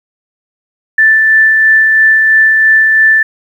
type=tone with tremolo; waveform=sine; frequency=1763 Hz; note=A6; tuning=3 cents sharp; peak=-3 dBFS; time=0.98-3.23 s; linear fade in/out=5 ms; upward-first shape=sine; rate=3 Hz; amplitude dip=25%; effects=7-bit